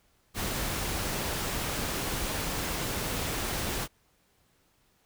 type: noise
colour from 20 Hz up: pink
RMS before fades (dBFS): -32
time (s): 0.34-3.88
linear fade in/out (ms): 50
effects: pink hiss -68 dBFS RMS until 5.05 s